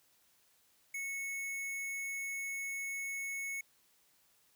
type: tone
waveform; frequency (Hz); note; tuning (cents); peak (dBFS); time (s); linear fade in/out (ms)
square; 2203; C#7; -11; -38; 0.94-3.61; 5
effects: white hiss -70 dBFS RMS until 4.55 s